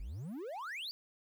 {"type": "exponential sweep", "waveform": "triangle", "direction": "up", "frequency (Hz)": [42.54, 4815], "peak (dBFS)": -38, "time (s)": [0, 0.91], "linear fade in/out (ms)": 0, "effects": ["11-bit"]}